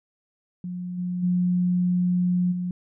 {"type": "tone with level steps", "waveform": "sine", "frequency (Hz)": 179.1, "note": "F3", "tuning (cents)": 44, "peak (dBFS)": [-29, -25, -19, -25], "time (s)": [0.64, 2.71], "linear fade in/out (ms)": 2, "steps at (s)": [0.97, 1.22, 2.51], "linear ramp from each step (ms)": 20, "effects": []}